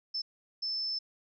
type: tone bursts at uneven times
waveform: sine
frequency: 5274 Hz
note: E8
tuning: in tune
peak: -31 dBFS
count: 2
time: 0.14-0.22 / 0.62-0.99 s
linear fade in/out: 10 ms
effects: none